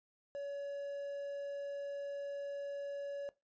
triangle tone with quantisation, 565 Hz, C#5, 33 cents sharp, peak -37 dBFS, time 0.35-3.29 s, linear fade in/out 0 ms, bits 10, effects noise-tail reverb RT60 0.2 s tail -18 dB re dry + resampled to 16000 Hz

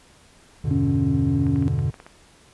triangle chord, E minor seventh, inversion none, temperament equal, 82.41 / 98 / 123.47 / 146.83 Hz, E2 / G2 / B2 / D3, 0 / 0 / 0 / 0 cents, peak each -26 / -25 / -23 / -22 dBFS, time 0.64-1.91 s, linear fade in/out 10 ms
sine tone with vibrato, 277.2 Hz, C#4, in tune, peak -21 dBFS, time 0.71-1.68 s, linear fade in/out 0 ms, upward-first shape sine, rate 1.7 Hz, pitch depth 12 cents each way
clicks, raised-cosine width 0.5 ms, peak -26 dBFS, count 7, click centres 1.467 / 1.56 / 1.625 / 1.79 / 1.942 / 2.001 / 2.065 s
effects pink hiss -53 dBFS RMS until 2.53 s + resampled to 24000 Hz

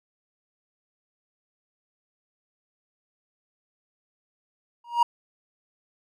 triangle tone with exponential growth, 948 Hz, A#5, 29 cents sharp, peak -11 dBFS, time 4.84-5.03 s, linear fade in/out 5 ms, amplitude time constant 41 ms, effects none

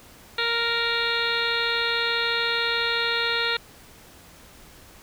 harmonic tone with a mistuned harmonic, 466.2 Hz, A#4, in tune, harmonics 1 / 2 / 3 / 4 / 5 / 6 / 7 / 8 / 9, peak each -31 / -34 / -28 / -30 / -31 / -33 / -34 / -29 / -31 dBFS, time 0.38-3.57 s, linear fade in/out 5 ms, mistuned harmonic 7, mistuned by +57 cents, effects pink hiss -49 dBFS RMS until 5.02 s

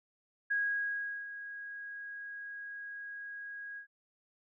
sine tone with ADSR envelope, 1646 Hz, G#6, 16 cents flat, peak -28 dBFS, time 0.5-3.87 s, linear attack 14 ms, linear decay 750 ms, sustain -13 dB, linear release 95 ms, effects none

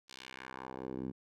10% pulse tone with band-pass filter sweep, 65 Hz, C2, 11 cents flat, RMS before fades -44 dBFS, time 0.08-1.12 s, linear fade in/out 20 ms, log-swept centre 4900 to 220 Hz, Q 1.4, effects none

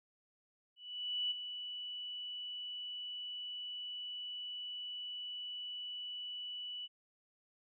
sine tone with ADSR envelope, 2960 Hz, F#7, in tune, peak -32 dBFS, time 0.76-6.88 s, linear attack 550 ms, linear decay 16 ms, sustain -9 dB, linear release 33 ms, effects none

